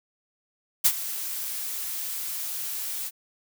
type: noise with ADSR envelope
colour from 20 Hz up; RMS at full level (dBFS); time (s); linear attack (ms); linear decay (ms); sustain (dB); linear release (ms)
blue; -17; 0.84-3.11; 17; 60; -15; 44
effects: none